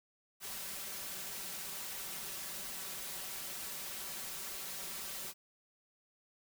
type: noise with comb filter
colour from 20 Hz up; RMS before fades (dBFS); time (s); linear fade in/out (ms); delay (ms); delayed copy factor
white; -43; 0.4-5.34; 50; 5.2; +0.65
effects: none